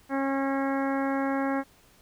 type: harmonic tone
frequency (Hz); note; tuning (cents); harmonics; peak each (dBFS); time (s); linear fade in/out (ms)
272.5; C#4; -29; 1 / 2 / 3 / 4 / 5 / 6 / 7 / 8; -27 / -32 / -33 / -37 / -39 / -38 / -42 / -44; 0.09-1.64; 50
effects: pink hiss -59 dBFS RMS until 2.01 s